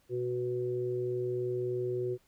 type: harmonic tone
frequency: 123.3 Hz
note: B2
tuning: 2 cents flat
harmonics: 1 / 3 / 4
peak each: -38 / -31 / -41 dBFS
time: 0.09-2.18 s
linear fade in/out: 50 ms
effects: pink hiss -69 dBFS RMS until 2.27 s